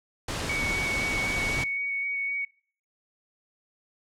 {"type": "noise", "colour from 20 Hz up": "pink", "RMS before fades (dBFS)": -31, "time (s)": [0.28, 1.64], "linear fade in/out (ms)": 5}
{"type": "tone with vibrato", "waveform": "sine", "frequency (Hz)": 2235, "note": "C#7", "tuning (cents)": 14, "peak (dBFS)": -27, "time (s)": [0.49, 2.45], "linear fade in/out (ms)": 5, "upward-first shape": "square", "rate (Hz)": 3.9, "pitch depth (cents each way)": 9}
{"effects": ["noise-tail reverb RT60 0.5 s tail -24 dB re dry", "low-pass 8000 Hz 12 dB/octave"]}